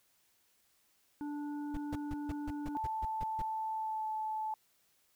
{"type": "harmonic tone", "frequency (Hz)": 292.9, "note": "D4", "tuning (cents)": -5, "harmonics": [1, 3, 5], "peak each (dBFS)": [-37, -48, -57], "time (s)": [1.21, 2.77], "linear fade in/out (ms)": 0}
{"type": "noise bursts", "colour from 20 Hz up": "brown", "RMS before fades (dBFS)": -39, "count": 10, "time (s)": [1.74, 3.42], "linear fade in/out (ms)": 5, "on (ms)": 33, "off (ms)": 150}
{"type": "tone with pitch glide", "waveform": "sine", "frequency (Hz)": [879, 869.4], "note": ["A5", "A5"], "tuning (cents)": [-2, -21], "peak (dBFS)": -34, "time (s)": [2.75, 4.54], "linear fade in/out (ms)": 2, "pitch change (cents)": -19, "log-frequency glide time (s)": [3.74, 4.08]}
{"effects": ["white hiss -72 dBFS RMS until 5.15 s"]}